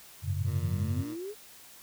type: chord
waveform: sine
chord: F# suspended second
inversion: none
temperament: just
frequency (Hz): 92.5 / 104.06 / 138.75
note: F#2 / G#2 / C#3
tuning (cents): 0 / +4 / +2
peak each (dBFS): -30 / -34 / -35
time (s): 0.22-1.05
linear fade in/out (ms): 50
type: exponential sweep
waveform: sine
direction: up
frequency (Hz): 100 to 440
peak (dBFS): -35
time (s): 0.33-1.35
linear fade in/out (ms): 50
type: tone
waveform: 15% pulse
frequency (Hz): 116.54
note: A#2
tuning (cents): 0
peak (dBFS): -37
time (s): 0.44-1.17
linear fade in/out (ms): 50
effects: white hiss -52 dBFS RMS until 1.82 s

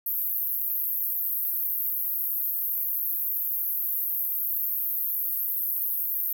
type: band-pass noise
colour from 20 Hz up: white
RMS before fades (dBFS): -28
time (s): 0.06-6.33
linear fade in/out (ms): 5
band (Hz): 12000 to 16000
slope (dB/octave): 96
effects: none

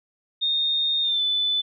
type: tone with pitch glide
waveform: sine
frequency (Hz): 3675 to 3501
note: A#7 to A7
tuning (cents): -25 to -9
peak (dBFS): -20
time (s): 0.41-1.62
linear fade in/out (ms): 20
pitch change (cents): -84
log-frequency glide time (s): 1.02-1.22
effects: none

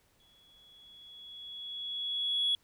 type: tone with exponential growth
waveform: sine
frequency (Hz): 3365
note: G#7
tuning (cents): +22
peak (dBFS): -24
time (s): 0.2-2.55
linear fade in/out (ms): 1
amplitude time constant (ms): 510
effects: tanh soft clip ceiling -22 dBFS + pink hiss -69 dBFS RMS until 2.63 s

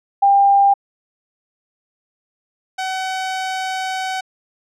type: tone pair in turn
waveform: sine / sawtooth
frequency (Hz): 797 / 755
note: G5 / F#5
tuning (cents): +28 / +35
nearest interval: minor second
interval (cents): 93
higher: first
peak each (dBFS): -9 / -17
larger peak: first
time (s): 0.22-0.74 / 2.78-4.21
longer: second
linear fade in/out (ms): 10
effects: low-pass 7000 Hz 12 dB/octave

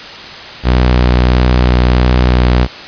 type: tone with vibrato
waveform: sawtooth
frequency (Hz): 61.74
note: B1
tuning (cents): 0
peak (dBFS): -3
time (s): 0.63-2.68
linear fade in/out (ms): 50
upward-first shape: triangle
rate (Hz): 1.5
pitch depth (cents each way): 16
effects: white hiss -28 dBFS RMS until 2.87 s + resampled to 11025 Hz

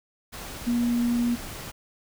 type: tone in noise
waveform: sine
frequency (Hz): 238.8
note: A#3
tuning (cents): +42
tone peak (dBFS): -21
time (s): 0.66-1.36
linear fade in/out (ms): 20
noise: pink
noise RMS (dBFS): -38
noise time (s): 0.32-1.72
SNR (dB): +14
effects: none

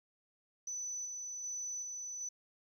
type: tone with tremolo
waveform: sine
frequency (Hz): 5990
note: F#8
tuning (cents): +20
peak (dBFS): -37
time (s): 0.67-2.29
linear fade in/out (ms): 5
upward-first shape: square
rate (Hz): 1.3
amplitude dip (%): 30
effects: tanh soft clip ceiling -33 dBFS + 12-bit

